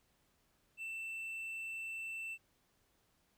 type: tone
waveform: triangle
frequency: 2670 Hz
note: E7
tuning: 22 cents sharp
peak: -39 dBFS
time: 0.77-2.38 s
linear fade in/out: 50 ms
effects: pink hiss -75 dBFS RMS until 3.37 s